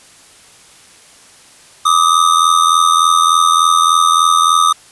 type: ring-modulated tone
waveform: square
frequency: 1220 Hz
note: D#6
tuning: 34 cents flat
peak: -6 dBFS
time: 1.85-4.73 s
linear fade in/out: 10 ms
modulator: 41.7 Hz
effects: white hiss -43 dBFS RMS until 4.91 s + resampled to 24000 Hz